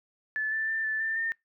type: tone with pitch steps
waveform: sine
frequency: 1736 / 1765 / 1783 / 1752 / 1784 / 1815 Hz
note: A6 / A6 / A6 / A6 / A6 / A#6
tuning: -24 / +5 / +22 / -8 / +23 / -47 cents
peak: -27 dBFS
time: 0.36-1.32 s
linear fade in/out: 0 ms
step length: 160 ms
effects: noise-tail reverb RT60 0.2 s tail -26 dB re dry